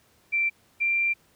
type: tone pair in turn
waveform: sine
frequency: 2349 / 2367 Hz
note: D7 / D7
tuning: 0 / +13 cents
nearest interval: unison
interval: 13 cents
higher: second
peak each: -21 dBFS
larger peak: neither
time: 0.32-0.5 / 0.8-1.14 s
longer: second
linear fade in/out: 20 ms
effects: pink hiss -62 dBFS RMS until 1.35 s + high-pass 60 Hz 12 dB/octave